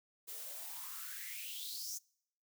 blue noise with high-pass filter sweep, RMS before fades -45 dBFS, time 0.27-1.99 s, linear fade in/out 20 ms, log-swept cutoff 390 to 6400 Hz, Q 6.2, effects noise-tail reverb RT60 0.7 s tail -26 dB re dry

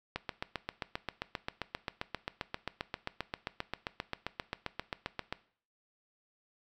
click train, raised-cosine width 0.3 ms, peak -18 dBFS, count 40, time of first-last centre 0.16-5.326 s, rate 7.55 Hz, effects noise-tail reverb RT60 0.5 s tail -18 dB re dry

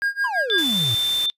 triangle tone with tremolo, 1622 Hz, G#6, 41 cents flat, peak -16 dBFS, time 0.02-0.64 s, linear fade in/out 0 ms, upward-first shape sine, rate 6 Hz, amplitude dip 95%
triangle exponential sweep, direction down, 1073 to 103.83 Hz, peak -22 dBFS, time 0.24-0.95 s, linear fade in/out 5 ms
sine tone with pitch glide, 3520 to 3563 Hz, A7 to A7, 0 to +21 cents, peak -19 dBFS, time 0.5-1.3 s, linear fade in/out 0 ms, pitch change +21 cents, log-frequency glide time 0.7-0.78 s
white noise, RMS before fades -32 dBFS, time 0.58-1.26 s, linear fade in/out 2 ms
effects noise-tail reverb RT60 0.1 s tail -25 dB re dry + resampled to 32000 Hz

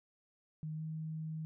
sine tone with pitch glide, 155.56 to 157.91 Hz, D#3 to D#3, 0 to +26 cents, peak -38 dBFS, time 0.63-1.45 s, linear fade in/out 0 ms, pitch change +26 cents, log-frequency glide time 0.75-0.82 s, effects none

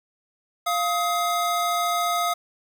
square tone pair together, 698.5 / 1264.1 Hz, F5 / D#6, 0 / +27 cents, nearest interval minor seventh, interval 1027 cents, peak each -25 dBFS, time 0.66-2.34 s, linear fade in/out 10 ms, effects 9-bit

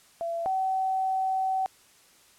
sine tone pair in turn, 674 / 760.7 Hz, E5 / F#5, +38 / +48 cents, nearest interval major second, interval 210 cents, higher second, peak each -28 / -24 dBFS, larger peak second, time 0.21-0.46 / 0.46-1.66 s, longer second, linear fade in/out 0 ms, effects white hiss -58 dBFS RMS until 2.38 s + low-pass 11000 Hz 12 dB/octave

